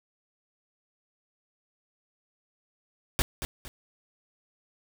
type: noise with echo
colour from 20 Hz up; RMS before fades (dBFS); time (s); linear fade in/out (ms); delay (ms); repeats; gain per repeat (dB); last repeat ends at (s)
pink; -24; 3.19-3.22; 0; 230; 2; -9; 3.68
effects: none